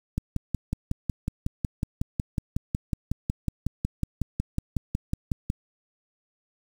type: click train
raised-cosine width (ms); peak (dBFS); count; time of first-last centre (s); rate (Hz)
5; -13; 30; 0.18-5.501; 5.45
effects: 7-bit